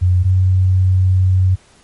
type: tone pair in turn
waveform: sine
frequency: 90.6 / 93.09 Hz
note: F#2 / F#2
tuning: -36 / +11 cents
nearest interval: unison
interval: 47 cents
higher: second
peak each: -9 dBFS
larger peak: neither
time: 0.01-0.24 / 0.24-1.56 s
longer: second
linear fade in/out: 20 ms
effects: pink hiss -49 dBFS RMS until 1.83 s + MP3 48 kbps